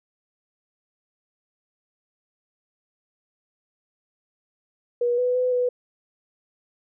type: tone with pitch steps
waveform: sine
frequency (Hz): 482.1 / 496.6 / 503 / 494.5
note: B4 / B4 / B4 / B4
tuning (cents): -42 / +9 / +32 / +2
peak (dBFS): -19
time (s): 5.01-5.69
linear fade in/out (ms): 5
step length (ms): 170
effects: none